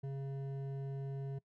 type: tone with hard clipping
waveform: sine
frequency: 137 Hz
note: C#3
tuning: 20 cents flat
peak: -40 dBFS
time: 0.03-1.39 s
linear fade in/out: 10 ms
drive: 9 dB
effects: noise-tail reverb RT60 0.1 s tail -22 dB re dry